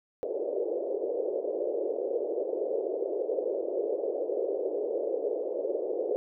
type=band-pass noise; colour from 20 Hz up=white; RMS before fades=-31 dBFS; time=0.23-6.16 s; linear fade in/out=0 ms; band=370 to 550 Hz; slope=48 dB/octave; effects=none